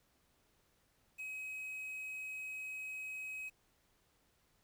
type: tone with quantisation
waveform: triangle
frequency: 2542 Hz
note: D#7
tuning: 36 cents sharp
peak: -40 dBFS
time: 1.18-3.5 s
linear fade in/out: 20 ms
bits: 10
effects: pink hiss -74 dBFS RMS until 4.63 s